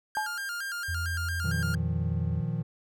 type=tone with vibrato; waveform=45% pulse; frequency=1500 Hz; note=F#6; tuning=23 cents sharp; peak=-32 dBFS; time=0.15-1.75 s; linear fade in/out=2 ms; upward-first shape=square; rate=4.4 Hz; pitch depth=110 cents each way
type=tone with exponential decay; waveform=sine; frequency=856 Hz; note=A5; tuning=48 cents flat; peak=-24 dBFS; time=0.17-0.46 s; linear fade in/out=0 ms; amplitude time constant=62 ms
type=tone with pitch glide; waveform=sine; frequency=85 to 85.59 Hz; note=F2 to F2; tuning=-46 to -34 cents; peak=-30 dBFS; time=0.88-2.41 s; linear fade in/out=10 ms; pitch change=+12 cents; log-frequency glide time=1.1-1.91 s
type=chord; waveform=triangle; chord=Bb suspended fourth; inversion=none; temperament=equal with one note detuned; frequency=117.28 / 155.56 / 174.61 Hz; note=Bb2 / Eb3 / F3; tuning=+11 / 0 / 0 cents; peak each=-31 / -29 / -32 dBFS; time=1.44-2.63 s; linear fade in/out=10 ms
effects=none